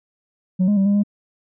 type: tone with pitch steps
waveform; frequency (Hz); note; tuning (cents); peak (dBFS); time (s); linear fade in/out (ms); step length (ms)
sine; 184.8 / 206.5 / 194.5 / 202 / 204.6; F#3 / G#3 / G3 / G#3 / G#3; -2 / -10 / -13 / -48 / -26; -11; 0.59-1.035; 20; 89
effects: tanh soft clip ceiling -13 dBFS